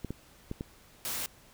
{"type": "clicks", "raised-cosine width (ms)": 3, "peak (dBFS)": -22, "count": 4, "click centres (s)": [0.047, 0.106, 0.514, 0.609]}
{"type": "noise", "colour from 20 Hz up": "white", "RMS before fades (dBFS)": -35, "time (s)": [1.05, 1.26], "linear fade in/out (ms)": 0}
{"effects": ["pink hiss -58 dBFS RMS until 1.53 s"]}